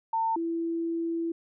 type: tone pair in turn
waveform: sine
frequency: 900 / 333 Hz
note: A5 / E4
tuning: +39 / +18 cents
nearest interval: octave + perfect fourth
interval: 1721 cents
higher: first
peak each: -24 / -27 dBFS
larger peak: first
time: 0.13-0.36 / 0.36-1.32 s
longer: second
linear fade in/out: 5 ms
effects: none